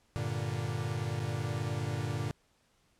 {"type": "chord", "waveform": "45% pulse", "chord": "G minor", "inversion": "none", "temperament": "equal", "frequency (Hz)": [98, 116.54, 146.83], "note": ["G2", "Bb2", "D3"], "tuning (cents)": [0, 0, 0], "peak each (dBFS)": [-38, -35, -37], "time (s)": [0.16, 2.31], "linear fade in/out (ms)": 0, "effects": ["pink hiss -70 dBFS RMS until 2.99 s", "low-pass 10000 Hz 12 dB/octave"]}